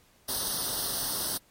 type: noise with comb filter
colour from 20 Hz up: white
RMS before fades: -31 dBFS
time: 0.28-1.38 s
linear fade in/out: 10 ms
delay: 0.21 ms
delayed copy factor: +0.9
effects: pink hiss -62 dBFS RMS until 1.5 s + MP3 64 kbps